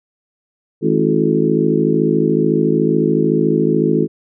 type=harmonic tone with a mistuned harmonic; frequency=53.8 Hz; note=A1; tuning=38 cents flat; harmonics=3 / 4 / 5 / 6 / 7 / 8; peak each=-19 / -19 / -19 / -19 / -19 / -19 dBFS; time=0.81-4.08 s; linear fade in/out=50 ms; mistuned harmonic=7; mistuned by=-54 cents; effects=none